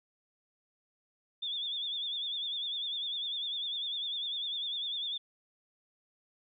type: tone with vibrato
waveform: sine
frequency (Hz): 3490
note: A7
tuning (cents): -15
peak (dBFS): -33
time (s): 1.42-5.18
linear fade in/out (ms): 10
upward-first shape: sine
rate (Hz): 10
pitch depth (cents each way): 81
effects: none